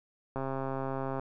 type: click train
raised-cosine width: 1 ms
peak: -21 dBFS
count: 113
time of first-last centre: 0.36-1.196 s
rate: 134 Hz
effects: none